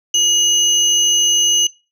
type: tone pair together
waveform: sine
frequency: 2900 / 6153 Hz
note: F#7 / G8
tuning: -35 / -33 cents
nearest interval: octave + minor second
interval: 1302 cents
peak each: -13 dBFS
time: 0.14-1.67 s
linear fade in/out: 5 ms
effects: noise-tail reverb RT60 0.3 s tail -23 dB re dry + tanh soft clip ceiling -7 dBFS